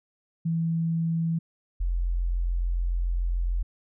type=tone pair in turn; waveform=sine; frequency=164.81 / 43.49 Hz; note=E3 / F1; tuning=0 / -6 cents; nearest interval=octave + major seventh; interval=2306 cents; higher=first; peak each=-23 dBFS; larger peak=neither; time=0.45-1.39 / 1.8-3.63 s; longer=second; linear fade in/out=10 ms; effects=none